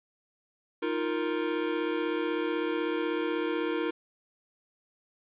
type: chord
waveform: square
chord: Eb suspended second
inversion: none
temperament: equal with one note detuned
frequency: 313.1 / 349.2 / 466.2 Hz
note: Eb4 / F4 / Bb4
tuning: +11 / 0 / 0 cents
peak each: -33 / -33 / -33 dBFS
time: 0.82-3.91 s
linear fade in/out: 10 ms
effects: resampled to 8000 Hz + 9-bit